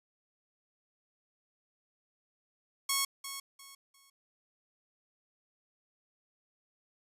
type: tone with echo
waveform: 5% pulse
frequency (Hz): 1100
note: C#6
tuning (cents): -14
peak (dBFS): -16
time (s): 2.89-3.05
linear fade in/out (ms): 5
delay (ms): 350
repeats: 3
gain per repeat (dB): -11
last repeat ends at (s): 4.1
effects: resampled to 32000 Hz